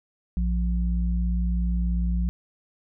sine tone pair together, 58.53 / 176.6 Hz, A#1 / F3, +8 / +20 cents, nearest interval octave + perfect fifth, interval 1912 cents, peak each -22 / -28 dBFS, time 0.37-2.29 s, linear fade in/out 0 ms, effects none

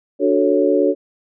sine chord, D major seventh, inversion none, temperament equal, 293.7 / 370 / 440 / 554.4 Hz, D4 / F#4 / A4 / C#5, 0 / 0 / 0 / 0 cents, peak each -18 dBFS, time 0.19-0.95 s, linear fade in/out 50 ms, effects none

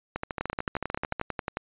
two click trains, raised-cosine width 0.5 ms, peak -15 / -14 dBFS, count 15 / 14, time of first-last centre 0.16-1.197 / 0.41-1.571 s, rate 13.5 / 11.2 Hz, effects resampled to 8000 Hz

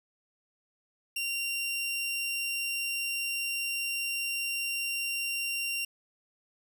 sawtooth tone, 2765 Hz, F7, 18 cents flat, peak -27 dBFS, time 1.16-5.85 s, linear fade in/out 5 ms, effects none

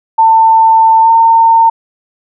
sine tone with pitch glide, 895 to 909.6 Hz, A5 to A#5, +29 to -43 cents, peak -3 dBFS, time 0.18-1.7 s, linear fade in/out 10 ms, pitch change +28 cents, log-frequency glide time 1.02-1.1 s, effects none

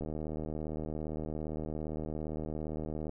click train, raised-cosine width 2 ms, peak -25 dBFS, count 240, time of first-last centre 0.01-3.094 s, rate 77.5 Hz, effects none

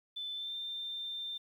sine tone with pitch glide, 3520 to 3586 Hz, A7 to A7, 0 to +32 cents, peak -37 dBFS, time 0.16-1.38 s, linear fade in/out 10 ms, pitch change +32 cents, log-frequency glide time 0.34-0.55 s, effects 11-bit

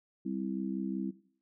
harmonic tone, 65.41 Hz, C2, in tune, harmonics 3 / 4 / 5, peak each -36 / -37 / -38 dBFS, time 0.25-1.11 s, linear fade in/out 10 ms, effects noise-tail reverb RT60 0.5 s tail -17 dB re dry

